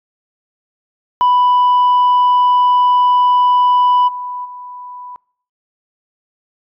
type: tone with level steps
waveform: sine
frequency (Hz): 990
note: B5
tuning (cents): +4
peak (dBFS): -6 / -21 / -28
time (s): 1.21-5.16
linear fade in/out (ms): 0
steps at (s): 4.07 / 4.44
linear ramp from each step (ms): 20
effects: noise-tail reverb RT60 0.6 s tail -26 dB re dry + tanh soft clip ceiling -7 dBFS